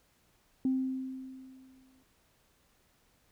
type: tone with exponential decay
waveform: sine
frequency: 261.6 Hz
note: C4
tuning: in tune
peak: -24 dBFS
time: 0.65-2.03 s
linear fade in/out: 2 ms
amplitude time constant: 300 ms
effects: tanh soft clip ceiling -20 dBFS + pink hiss -69 dBFS RMS until 3.31 s